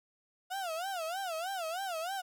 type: tone with vibrato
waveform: 35% pulse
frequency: 709 Hz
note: F5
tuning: 26 cents sharp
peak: -33 dBFS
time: 0.5-2.22 s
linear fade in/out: 20 ms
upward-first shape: sine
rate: 3.2 Hz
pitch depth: 190 cents each way
effects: none